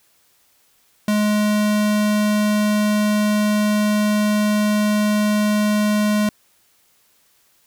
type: tone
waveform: square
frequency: 210 Hz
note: G#3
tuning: 19 cents sharp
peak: -16 dBFS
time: 1.08-6.29 s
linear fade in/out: 2 ms
effects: white hiss -59 dBFS RMS until 7.66 s